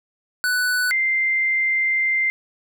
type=tone pair in turn; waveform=square / sine; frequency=1489 / 2089 Hz; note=F#6 / C7; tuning=+11 / -3 cents; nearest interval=tritone; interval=586 cents; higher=second; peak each=-19 / -17 dBFS; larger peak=second; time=0.44-0.91 / 0.91-2.3 s; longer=second; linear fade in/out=0 ms; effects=none